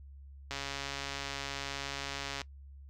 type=click train; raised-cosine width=0.2 ms; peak=-20 dBFS; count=266; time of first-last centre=0.51-2.416 s; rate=139 Hz; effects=noise-tail reverb RT60 0.1 s tail -21 dB re dry + added 69 Hz sine -48 dBFS peak until 2.89 s